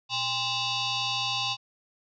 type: tone with frequency modulation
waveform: sine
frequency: 119.9 Hz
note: A#2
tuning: 49 cents sharp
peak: -26 dBFS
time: 0.09-1.57 s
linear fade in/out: 50 ms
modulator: 921 Hz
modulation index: 5.1
effects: none